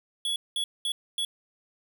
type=tone bursts at uneven times; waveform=square; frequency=3377 Hz; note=G#7; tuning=28 cents sharp; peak=-27 dBFS; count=4; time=0.25-0.36 / 0.56-0.64 / 0.85-0.92 / 1.18-1.25 s; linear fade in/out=2 ms; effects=none